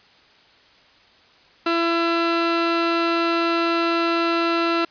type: tone pair together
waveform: sawtooth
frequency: 336 / 672 Hz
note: E4 / E5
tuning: +33 / +33 cents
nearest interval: octave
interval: 1200 cents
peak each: -16 dBFS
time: 1.66-4.85 s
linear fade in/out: 5 ms
effects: white hiss -53 dBFS RMS until 4.9 s + resampled to 11025 Hz